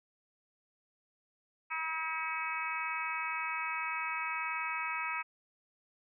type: harmonic tone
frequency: 320.6 Hz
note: E4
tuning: 48 cents flat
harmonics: 3 / 4 / 5 / 6 / 7 / 8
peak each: -40 / -39 / -44 / -45 / -39 / -40 dBFS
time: 1.7-5.23 s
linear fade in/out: 20 ms
effects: none